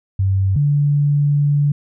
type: tone pair in turn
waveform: sine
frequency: 96.4 / 144.82 Hz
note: G2 / D3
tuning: -28 / -24 cents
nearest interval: perfect fifth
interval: 704 cents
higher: second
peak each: -13 / -12 dBFS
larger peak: second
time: 0.19-0.56 / 0.56-1.72 s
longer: second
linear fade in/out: 5 ms
effects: none